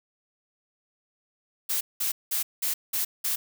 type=noise bursts; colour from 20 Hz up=blue; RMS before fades=-27 dBFS; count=6; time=1.69-3.36 s; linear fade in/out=10 ms; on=120 ms; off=190 ms; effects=none